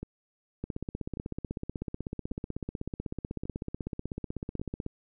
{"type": "two click trains", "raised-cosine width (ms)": 3, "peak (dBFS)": [-21, -24], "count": [69, 5], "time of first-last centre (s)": [[0.64, 4.864], [0.03, 4.596]], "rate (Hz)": [16.1, 0.876], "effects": []}